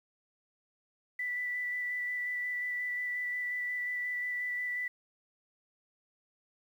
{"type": "tone with vibrato", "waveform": "sine", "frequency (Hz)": 1975.5, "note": "B6", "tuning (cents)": 0, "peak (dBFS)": -32, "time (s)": [1.19, 4.88], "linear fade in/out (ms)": 5, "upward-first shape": "square", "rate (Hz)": 5.6, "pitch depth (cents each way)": 9, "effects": ["10-bit"]}